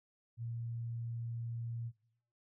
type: tone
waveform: sine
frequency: 116.7 Hz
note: A#2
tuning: 2 cents sharp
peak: -38 dBFS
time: 0.37-1.92 s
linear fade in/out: 50 ms
effects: noise-tail reverb RT60 0.7 s tail -21 dB re dry